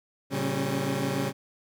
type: tone cluster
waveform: 20% pulse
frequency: 113.5 / 139 / 193.5 / 271.2 Hz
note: A#2 / C#3 / G3 / C#4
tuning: -46 / +5 / -22 / -38 cents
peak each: -31 / -25 / -27 / -28 dBFS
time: 0.3-1.33 s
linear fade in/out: 50 ms
effects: none